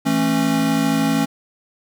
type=chord; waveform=square; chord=A major; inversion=second; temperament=equal with one note detuned; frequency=164.81 / 220 / 272.7 Hz; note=E3 / A3 / C#4; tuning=0 / 0 / -28 cents; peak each=-24 / -22 / -19 dBFS; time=0.05-1.26 s; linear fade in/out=20 ms; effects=none